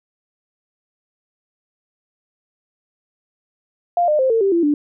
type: tone with pitch steps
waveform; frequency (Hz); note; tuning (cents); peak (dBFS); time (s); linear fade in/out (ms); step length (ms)
sine; 698.5 / 604.6 / 523.3 / 452.9 / 392 / 339.3 / 293.7; F5 / D#5 / C5 / A#4 / G4 / F4 / D4; 0 / -50 / 0 / -50 / 0 / -50 / 0; -13; 3.97-4.74; 2; 110
effects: none